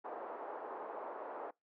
white band-pass noise, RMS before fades -45 dBFS, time 0.04-1.51 s, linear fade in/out 10 ms, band 380 to 1000 Hz, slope 24 dB/octave, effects noise-tail reverb RT60 0.2 s tail -25 dB re dry

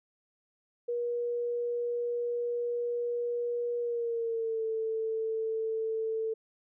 sine tone with pitch glide, 478.8 to 444.2 Hz, A#4 to A4, +46 to +16 cents, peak -29 dBFS, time 0.88-6.34 s, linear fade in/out 10 ms, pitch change -130 cents, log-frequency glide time 3.79-4.64 s, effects none

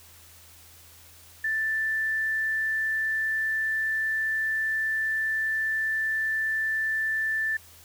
sine tone, 1765 Hz, A6, 5 cents sharp, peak -24 dBFS, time 1.44-7.57 s, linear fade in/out 5 ms, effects added 84 Hz sine -56 dBFS peak until 7.84 s + white hiss -52 dBFS RMS until 7.84 s

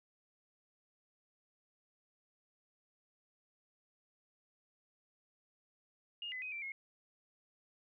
sine tone with pitch steps, 2843 / 2017 / 2513 / 2347 / 2162 Hz, F7 / B6 / D#7 / D7 / C#7, +30 / +36 / +17 / -2 / -44 cents, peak -40 dBFS, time 6.22-6.72 s, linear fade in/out 2 ms, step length 100 ms, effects none

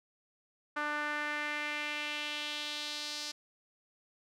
sawtooth tone with band-pass filter sweep, 297.1 Hz, D4, 20 cents sharp, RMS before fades -37 dBFS, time 0.76-3.32 s, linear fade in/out 10 ms, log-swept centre 1400 to 4900 Hz, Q 2.4, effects none

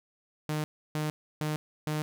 sawtooth tone bursts, 152.7 Hz, D#3, 32 cents flat, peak -25 dBFS, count 4, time 0.49-2.02 s, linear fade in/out 0 ms, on 150 ms, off 310 ms, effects none

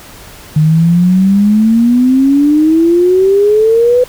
sine exponential sweep, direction up, 151.2 to 504 Hz, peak -5 dBFS, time 0.56-4.04 s, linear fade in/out 5 ms, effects pink hiss -34 dBFS RMS until 4.08 s

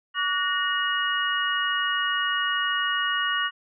sine tone cluster, 1140 / 1461 / 1854 / 2887 Hz, C#6 / F#6 / A#6 / F#7, +48 / -22 / -10 / -43 cents, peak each -28 dBFS, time 0.14-3.51 s, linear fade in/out 50 ms, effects none

